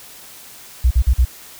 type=tone bursts; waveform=sine; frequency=61.74 Hz; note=B1; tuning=in tune; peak=-9 dBFS; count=4; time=0.84-1.251 s; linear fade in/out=10 ms; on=69 ms; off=45 ms; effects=white hiss -40 dBFS RMS until 1.59 s